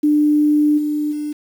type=tone with level steps; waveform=sine; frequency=298.2 Hz; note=D4; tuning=27 cents sharp; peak=-11 / -17 / -21 dBFS; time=0.03-1.33 s; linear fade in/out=10 ms; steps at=0.77 / 1.11 s; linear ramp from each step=20 ms; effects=7-bit